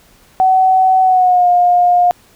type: tone with pitch glide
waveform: sine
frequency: 753 to 710.7 Hz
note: F#5 to F5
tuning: +30 to +30 cents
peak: -7 dBFS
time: 0.4-2.11 s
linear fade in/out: 0 ms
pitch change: -100 cents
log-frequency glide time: 1.02-1.48 s
effects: pink hiss -48 dBFS RMS until 2.35 s